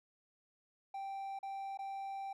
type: tone with dropouts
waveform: triangle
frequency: 783 Hz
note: G5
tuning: 2 cents flat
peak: -38 dBFS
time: 0.94-2.33 s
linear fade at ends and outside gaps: 5 ms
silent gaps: 1.39-1.429 / 1.774-1.789 s
effects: none